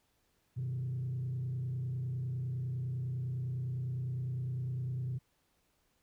sine tone with frequency modulation, 126.9 Hz, B2, 47 cents sharp, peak -32 dBFS, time 0.56-5.19 s, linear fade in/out 20 ms, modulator 29.9 Hz, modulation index 0.55, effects tanh soft clip ceiling -31 dBFS + pink hiss -75 dBFS RMS until 6.02 s

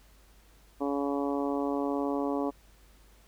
harmonic tone, 141.2 Hz, C#3, 32 cents sharp, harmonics 2 / 3 / 4 / 5 / 6 / 7 / 8, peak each -30 / -34 / -36 / -38 / -40 / -41 / -42 dBFS, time 0.8-2.51 s, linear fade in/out 20 ms, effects added 50 Hz sine -57 dBFS peak until 3.27 s + pink hiss -62 dBFS RMS until 3.27 s

